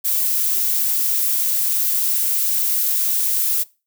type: noise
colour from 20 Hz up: violet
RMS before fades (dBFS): -19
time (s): 0.04-3.64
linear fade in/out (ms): 20
effects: noise-tail reverb RT60 0.3 s tail -22 dB re dry